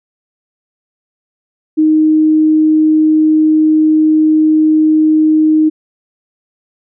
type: tone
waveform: sine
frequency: 311.1 Hz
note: D#4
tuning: in tune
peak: -6 dBFS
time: 1.77-5.7 s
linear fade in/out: 20 ms
effects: none